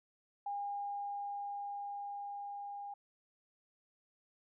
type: tone with level ramp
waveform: sine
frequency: 810 Hz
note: G#5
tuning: 43 cents flat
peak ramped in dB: -36 to -42 dBFS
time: 0.46-2.94 s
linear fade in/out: 5 ms
effects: none